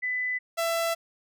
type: tone pair in turn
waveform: sine / sawtooth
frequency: 2000 / 667.4 Hz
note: B6 / E5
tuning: +21 / +21 cents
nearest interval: octave + perfect fifth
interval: 1900 cents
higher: first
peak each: -26 / -21 dBFS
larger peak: second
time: 0.02-0.39 / 0.57-0.95 s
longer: second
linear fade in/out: 20 ms
effects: none